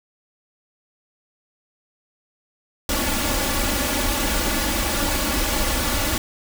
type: noise with comb filter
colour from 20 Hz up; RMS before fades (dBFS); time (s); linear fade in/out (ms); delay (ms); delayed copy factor
pink; -22; 2.89-6.18; 2; 3.5; +0.75
effects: none